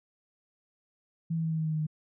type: tone with pitch steps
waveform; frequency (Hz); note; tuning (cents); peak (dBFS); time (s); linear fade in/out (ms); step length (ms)
sine; 164.3 / 162.79 / 161.29 / 159.81 / 158.34 / 156.88 / 155.44 / 154.01; E3 / E3 / E3 / D#3 / D#3 / D#3 / D#3 / D#3; -5 / -21 / -37 / +47 / +31 / +15 / -1 / -17; -27; 1.3-1.868; 10; 71
effects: none